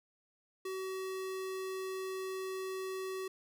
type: tone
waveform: square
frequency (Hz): 378.5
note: F#4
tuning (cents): +39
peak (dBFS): -38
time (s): 0.65-3.28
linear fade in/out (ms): 5
effects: none